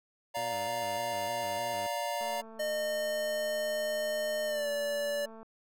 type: chord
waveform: square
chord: Bb major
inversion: first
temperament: just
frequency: 582.7 / 699.2 / 932.3 Hz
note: D5 / F5 / Bb5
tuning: -14 / +2 / 0 cents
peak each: -37 dBFS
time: 0.34-2.42 s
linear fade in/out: 20 ms
type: tone with vibrato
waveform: 10% pulse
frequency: 110 Hz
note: A2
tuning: in tune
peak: -36 dBFS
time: 0.37-1.87 s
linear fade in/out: 0 ms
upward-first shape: square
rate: 3.3 Hz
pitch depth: 170 cents each way
type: click train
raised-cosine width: 1 ms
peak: -37 dBFS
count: 719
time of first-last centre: 2.21-5.43 s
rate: 223 Hz
type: tone with pitch glide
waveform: square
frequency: 610 to 580.1 Hz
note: D#5 to D5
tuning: -34 to -21 cents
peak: -31 dBFS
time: 2.59-5.26 s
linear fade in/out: 10 ms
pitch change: -87 cents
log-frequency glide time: 4.46-4.68 s
effects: none